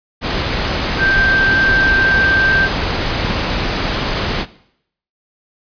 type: tone in noise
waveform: sine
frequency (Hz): 1568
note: G6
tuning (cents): 0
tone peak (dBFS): -11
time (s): 0.98-2.69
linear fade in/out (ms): 50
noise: pink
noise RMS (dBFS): -18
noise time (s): 0.21-4.46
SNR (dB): +4
effects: noise-tail reverb RT60 0.7 s tail -18 dB re dry + resampled to 11025 Hz